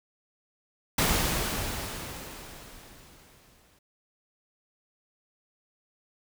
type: noise with exponential decay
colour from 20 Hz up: pink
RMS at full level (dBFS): -23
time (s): 0.98-3.79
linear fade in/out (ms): 5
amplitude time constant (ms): 610
effects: none